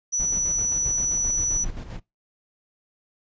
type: tone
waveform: sine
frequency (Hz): 5920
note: F#8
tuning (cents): 0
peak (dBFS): -21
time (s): 0.12-1.65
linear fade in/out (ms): 20
type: noise with tremolo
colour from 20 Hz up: brown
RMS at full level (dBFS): -32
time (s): 0.19-2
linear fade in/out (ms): 10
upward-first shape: square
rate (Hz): 7.6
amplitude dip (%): 55
effects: noise-tail reverb RT60 0.2 s tail -22 dB re dry + resampled to 16000 Hz